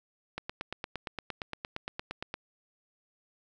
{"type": "click train", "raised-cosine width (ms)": 0.3, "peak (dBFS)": -19, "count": 18, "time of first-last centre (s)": [0.38, 2.341], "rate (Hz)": 8.67, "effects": []}